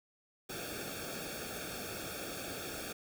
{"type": "noise with comb filter", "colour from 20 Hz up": "pink", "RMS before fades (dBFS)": -42, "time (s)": [0.49, 2.93], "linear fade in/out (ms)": 10, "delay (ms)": 1, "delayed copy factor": -1, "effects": []}